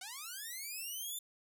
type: linear sweep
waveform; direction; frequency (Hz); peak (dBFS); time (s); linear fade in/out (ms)
5% pulse; up; 714 to 3580; -32; 0.01-1.19; 5
effects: none